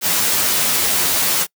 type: noise with comb filter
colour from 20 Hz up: white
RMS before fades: -17 dBFS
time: 0.01-1.47 s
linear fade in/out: 50 ms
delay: 11 ms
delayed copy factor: +0.7
effects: noise-tail reverb RT60 0.1 s tail -26 dB re dry + high-pass 100 Hz 12 dB/octave